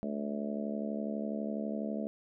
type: harmonic tone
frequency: 72.1 Hz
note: D2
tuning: 31 cents flat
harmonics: 3 / 4 / 5 / 6 / 7 / 8 / 9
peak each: -35 / -42 / -48 / -45 / -46 / -43 / -42 dBFS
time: 0.03-2.07 s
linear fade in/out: 0 ms
effects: none